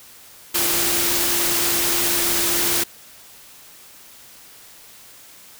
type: tone in noise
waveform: sine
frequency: 344.6 Hz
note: F4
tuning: 23 cents flat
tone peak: -29 dBFS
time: 0.54-2.84 s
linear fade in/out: 10 ms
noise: white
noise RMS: -20 dBFS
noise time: 0.54-2.84 s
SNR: -12 dB
effects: white hiss -45 dBFS RMS until 5.59 s